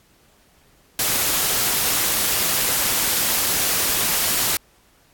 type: noise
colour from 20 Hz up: white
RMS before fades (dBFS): -20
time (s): 0.99-4.57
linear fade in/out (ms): 2
effects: pink hiss -57 dBFS RMS until 5.13 s + AAC 64 kbps